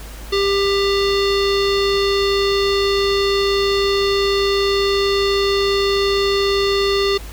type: tone with low-pass filter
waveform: square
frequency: 397 Hz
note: G4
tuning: 22 cents sharp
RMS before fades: -17 dBFS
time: 0.32-7.18 s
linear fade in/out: 10 ms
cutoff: 4200 Hz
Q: 4.1
effects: added 52 Hz sine -32 dBFS peak until 7.32 s + pink hiss -38 dBFS RMS until 7.32 s